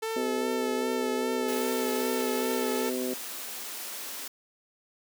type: tone with vibrato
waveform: sawtooth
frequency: 440 Hz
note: A4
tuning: in tune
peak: -26 dBFS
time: 0.02-2.9 s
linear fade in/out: 10 ms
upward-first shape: sine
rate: 2.5 Hz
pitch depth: 30 cents each way
type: harmonic tone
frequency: 126.9 Hz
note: B2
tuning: 47 cents sharp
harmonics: 2 / 3 / 4 / 5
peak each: -32 / -33 / -36 / -42 dBFS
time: 0.16-3.14 s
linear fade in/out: 5 ms
type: high-pass noise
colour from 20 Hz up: white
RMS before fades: -38 dBFS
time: 1.48-4.28 s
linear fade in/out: 5 ms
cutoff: 210 Hz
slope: 48 dB/octave
effects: none